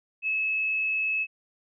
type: tone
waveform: sine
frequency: 2591 Hz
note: E7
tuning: 30 cents flat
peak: -24 dBFS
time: 0.22-1.27 s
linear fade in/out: 50 ms
effects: none